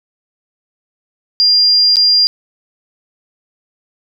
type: tone with dropouts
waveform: sine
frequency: 4800 Hz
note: D8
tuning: 37 cents sharp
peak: -7 dBFS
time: 1.4-2.27 s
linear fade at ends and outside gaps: 0 ms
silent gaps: 1.958-1.968 s
effects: 7-bit